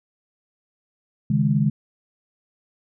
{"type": "chord", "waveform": "sine", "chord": "C# suspended second", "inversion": "none", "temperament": "equal with one note detuned", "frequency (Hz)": [136.84, 155.56, 207.7], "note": ["C#3", "D#3", "G#3"], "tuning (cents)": [-22, 0, 0], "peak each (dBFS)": -21, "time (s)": [1.3, 1.7], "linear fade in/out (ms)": 5, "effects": []}